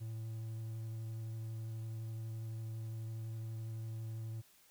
triangle tone with vibrato, 111.8 Hz, A2, 28 cents sharp, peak -38 dBFS, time 0-4.42 s, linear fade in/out 20 ms, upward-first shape sine, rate 12 Hz, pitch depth 11 cents each way, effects white hiss -66 dBFS RMS until 4.7 s

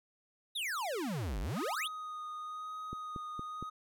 square exponential two-way sweep, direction down then up, 3951 to 42.35 to 3951 Hz, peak -35 dBFS, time 0.55-1.88 s, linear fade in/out 10 ms, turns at 1.4 s
triangle tone with vibrato, 1244.5 Hz, D#6, in tune, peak -38 dBFS, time 1.56-3.7 s, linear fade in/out 10 ms, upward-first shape sine, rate 1 Hz, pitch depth 15 cents each way
click train, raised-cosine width 3 ms, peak -29 dBFS, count 4, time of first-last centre 2.93-3.626 s, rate 4.31 Hz
effects none

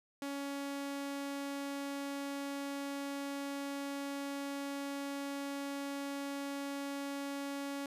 sawtooth tone, 280 Hz, C#4, 18 cents sharp, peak -34 dBFS, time 0.22-7.86 s, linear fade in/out 2 ms, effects resampled to 32000 Hz

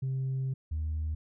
sine tone pair in turn, 132.4 / 77.78 Hz, C3 / D#2, +21 / 0 cents, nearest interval major sixth, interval 921 cents, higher first, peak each -27 / -28 dBFS, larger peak first, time 0.02-0.54 / 0.71-1.15 s, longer first, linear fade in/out 10 ms, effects tanh soft clip ceiling -27 dBFS

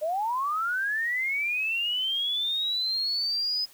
sine linear sweep, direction up, 587.3 to 5060 Hz, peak -25 dBFS, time 0.01-3.66 s, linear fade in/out 20 ms, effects white hiss -54 dBFS RMS until 3.73 s

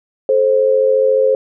sine tone pair together, 433.7 / 528 Hz, A4 / C5, -25 / +16 cents, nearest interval minor third, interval 341 cents, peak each -15 / -11 dBFS, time 0.29-1.35 s, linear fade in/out 2 ms, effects none

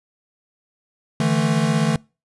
square chord, D suspended second, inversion none, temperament equal with one note detuned, 148.88 / 164.81 / 220 Hz, D3 / E3 / A3, +24 / 0 / 0 cents, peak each -22 dBFS, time 1.2-1.96 s, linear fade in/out 2 ms, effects noise-tail reverb RT60 0.3 s tail -25 dB re dry + resampled to 24000 Hz

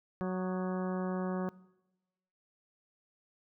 harmonic tone with a mistuned harmonic, 185 Hz, F#3, in tune, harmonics 1 / 2 / 3 / 4 / 5 / 6 / 7 / 8 / 9, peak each -33 / -38 / -41 / -45 / -49 / -46 / -50 / -53 / -53 dBFS, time 0.21-1.49 s, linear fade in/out 0 ms, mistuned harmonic 7, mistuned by -65 cents, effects noise-tail reverb RT60 1.0 s tail -21 dB re dry

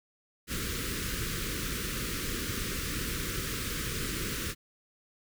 pink band-stop noise, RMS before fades -34 dBFS, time 0.47-4.55 s, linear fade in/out 50 ms, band 490 to 1200 Hz, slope 48 dB/octave, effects none

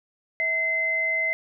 sine tone pair together, 650.1 / 2060 Hz, E5 / C7, -24 / -28 cents, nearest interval octave + minor sixth, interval 1996 cents, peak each -32 / -22 dBFS, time 0.4-1.33 s, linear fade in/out 0 ms, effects none

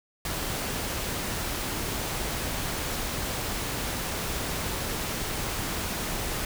pink noise, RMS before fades -31 dBFS, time 0.25-6.45 s, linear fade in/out 2 ms, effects none

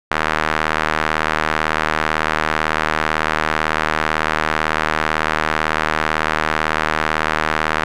sawtooth tone with band-pass filter, 78 Hz, D#2, 5 cents sharp, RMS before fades -19 dBFS, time 0.11-7.84 s, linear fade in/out 5 ms, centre 1500 Hz, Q 1.4, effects none

